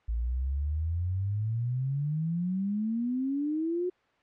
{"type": "exponential sweep", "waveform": "sine", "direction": "up", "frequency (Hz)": [55, 367.2], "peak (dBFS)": -27, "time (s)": [0.08, 3.9], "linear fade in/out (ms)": 10, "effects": ["white hiss -66 dBFS RMS until 4.22 s", "low-pass 2000 Hz 12 dB/octave"]}